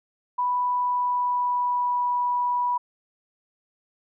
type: tone with pitch glide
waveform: sine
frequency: 987.8 to 978.7 Hz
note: B5 to B5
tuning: 0 to -16 cents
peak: -21 dBFS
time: 0.38-2.78 s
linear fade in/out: 10 ms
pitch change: -16 cents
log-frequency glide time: 0.69-2.07 s
effects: none